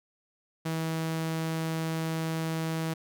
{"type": "tone", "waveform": "sawtooth", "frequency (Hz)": 161.6, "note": "E3", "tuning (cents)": -34, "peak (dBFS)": -25, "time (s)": [0.65, 2.94], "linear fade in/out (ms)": 10, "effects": []}